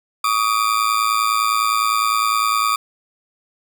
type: ring-modulated tone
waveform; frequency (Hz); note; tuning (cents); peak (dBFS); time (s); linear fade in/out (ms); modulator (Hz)
40% pulse; 1192; D6; +25; -12; 0.24-2.76; 5; 54.9
effects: none